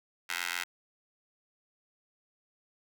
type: tone with high-pass filter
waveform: 15% pulse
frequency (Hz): 87.31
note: F2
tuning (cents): 0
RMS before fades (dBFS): -35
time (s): 0.29-0.64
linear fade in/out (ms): 10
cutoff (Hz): 1800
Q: 1.6
effects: none